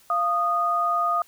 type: tone pair together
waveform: sine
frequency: 692 / 1234.8 Hz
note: F5 / D#6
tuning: -16 / -14 cents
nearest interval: minor seventh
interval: 1002 cents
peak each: -26 / -21 dBFS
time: 0.1-1.22 s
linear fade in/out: 2 ms
effects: white hiss -56 dBFS RMS until 1.27 s